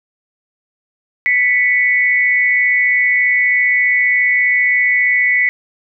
sine tone pair together, 1982.1 / 2217 Hz, B6 / C#7, +6 / 0 cents, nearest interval major second, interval 194 cents, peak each -12 / -15 dBFS, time 1.26-5.49 s, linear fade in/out 0 ms, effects none

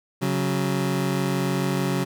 25% pulse tone pair together, 138.27 / 185 Hz, C#3 / F#3, -4 / 0 cents, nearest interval perfect fourth, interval 504 cents, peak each -21 dBFS, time 0.21-2.05 s, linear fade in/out 20 ms, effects none

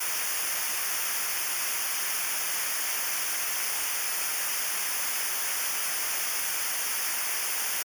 white noise with comb filter, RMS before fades -29 dBFS, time 0-7.83 s, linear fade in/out 10 ms, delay 0.25 ms, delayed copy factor -0.85, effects MP3 96 kbps

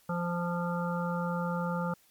harmonic tone with a mistuned harmonic, 173.4 Hz, F3, 12 cents flat, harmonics 1 / 3 / 5 / 7 / 8, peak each -31 / -36 / -38 / -39 / -40 dBFS, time 0.09-1.94 s, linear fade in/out 5 ms, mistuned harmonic 5, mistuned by +21 cents, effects white hiss -64 dBFS RMS until 2.1 s + MP3 96 kbps

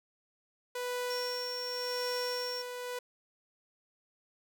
sawtooth tone with tremolo, 493.9 Hz, B4, in tune, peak -29 dBFS, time 0.75-2.99 s, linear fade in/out 5 ms, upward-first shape sine, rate 0.9 Hz, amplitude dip 50%
triangle tone, 5500 Hz, F8, 27 cents flat, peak -36 dBFS, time 1.1-2.62 s, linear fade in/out 5 ms
effects none

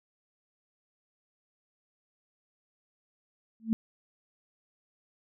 sine tone with exponential growth, 223.7 Hz, A3, 29 cents sharp, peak -19 dBFS, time 3.6-3.73 s, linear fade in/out 0 ms, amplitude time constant 27 ms, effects none

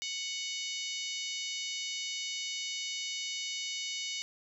harmonic tone with a mistuned harmonic, 740 Hz, F#5, in tune, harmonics 3 / 4 / 5 / 6 / 7 / 8 / 9 / 10, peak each -42 / -40 / -42 / -44 / -45 / -43 / -47 / -50 dBFS, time 0.02-4.22 s, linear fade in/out 0 ms, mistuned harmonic 7, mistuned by -39 cents, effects none

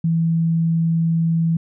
sine tone, 164.81 Hz, E3, in tune, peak -15 dBFS, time 0.04-1.57 s, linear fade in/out 5 ms, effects none

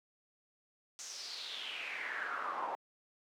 brown noise with band-pass filter sweep, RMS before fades -41 dBFS, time 0.99-2.75 s, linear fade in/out 0 ms, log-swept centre 6600 to 880 Hz, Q 5.1, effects high-pass 400 Hz 12 dB/octave

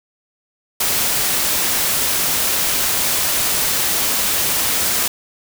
white noise, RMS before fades -18 dBFS, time 0.8-5.08 s, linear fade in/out 5 ms, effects none

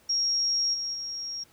sine tone with level steps, 5588 Hz, F8, in tune, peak -23 / -29 / -32 dBFS, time 0.09-1.44 s, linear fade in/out 10 ms, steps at 0.73 / 0.93 s, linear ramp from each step 20 ms, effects pink hiss -60 dBFS RMS until 1.52 s + high-pass 60 Hz 12 dB/octave

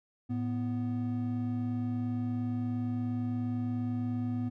triangle tone pair together, 110 / 247.1 Hz, A2 / B3, 0 / +1 cents, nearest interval octave + major second, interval 1401 cents, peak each -32 / -30 dBFS, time 0.29-4.5 s, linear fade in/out 20 ms, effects none

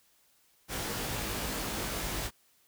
pink noise with comb filter, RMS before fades -35 dBFS, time 0.68-2.31 s, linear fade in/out 50 ms, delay 19 ms, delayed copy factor +0.95, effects white hiss -67 dBFS RMS until 2.67 s

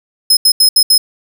sawtooth tone bursts at uneven times, 5130 Hz, E8, 48 cents flat, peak -3 dBFS, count 5, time 0.3-0.37 / 0.45-0.52 / 0.6-0.69 / 0.76-0.83 / 0.9-0.98 s, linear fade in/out 5 ms, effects none

